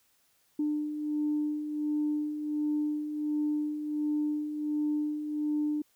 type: beating tone pair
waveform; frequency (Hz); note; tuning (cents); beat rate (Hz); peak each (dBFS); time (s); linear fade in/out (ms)
sine; 298.3 / 299.7; D4 / D4; +27 / +35; 1.4; -36 / -28; 0.59-5.82; 5
effects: tanh soft clip ceiling -21 dBFS + white hiss -69 dBFS RMS until 5.95 s